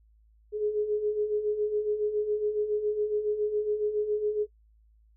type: beating tone pair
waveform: sine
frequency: 415.3 / 422.5 Hz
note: G#4 / G#4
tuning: 0 / +30 cents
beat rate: 7.2 Hz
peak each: -33 / -26 dBFS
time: 0.52-4.47 s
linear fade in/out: 50 ms
effects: noise-tail reverb RT60 0.1 s tail -23 dB re dry + added 54 Hz sine -58 dBFS peak until 5.16 s